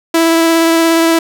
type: tone with vibrato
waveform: sawtooth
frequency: 329.6 Hz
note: E4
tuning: in tune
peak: -4 dBFS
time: 0.14-1.19 s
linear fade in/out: 5 ms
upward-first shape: triangle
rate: 17 Hz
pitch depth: 14 cents each way
effects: none